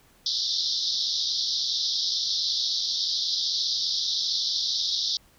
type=band-pass noise; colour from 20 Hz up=pink; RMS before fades=-27 dBFS; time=0.26-5.17 s; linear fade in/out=2 ms; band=3500 to 5600 Hz; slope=96 dB/octave; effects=pink hiss -59 dBFS RMS until 5.38 s